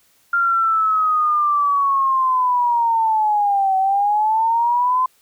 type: linear two-way sweep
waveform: sine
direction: down then up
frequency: 1396.9 to 758 to 1031 Hz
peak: -14 dBFS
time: 0.33-5.06 s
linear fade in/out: 5 ms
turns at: 3.77 s
effects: white hiss -58 dBFS RMS until 5.21 s